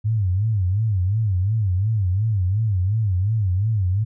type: tone with vibrato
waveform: sine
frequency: 100.5 Hz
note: G2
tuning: 44 cents sharp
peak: -17 dBFS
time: 0.04-4.05 s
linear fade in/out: 20 ms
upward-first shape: sine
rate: 2.8 Hz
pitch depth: 200 cents each way
effects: none